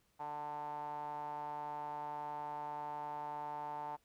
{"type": "tone with band-pass filter", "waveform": "sawtooth", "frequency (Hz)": 148.2, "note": "D3", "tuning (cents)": 16, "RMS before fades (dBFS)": -43, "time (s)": [0.19, 3.97], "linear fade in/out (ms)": 20, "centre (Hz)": 860, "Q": 9.5, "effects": ["pink hiss -75 dBFS RMS until 4.04 s"]}